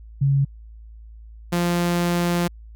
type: tone pair in turn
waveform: sine / sawtooth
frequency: 138.59 / 173.86 Hz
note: C#3 / F3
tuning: 0 / -7 cents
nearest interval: major third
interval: 393 cents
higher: second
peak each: -15 dBFS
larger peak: neither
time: 0.21-0.45 / 1.52-2.48 s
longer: second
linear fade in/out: 10 ms
effects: added 55 Hz sine -39 dBFS peak until 2.75 s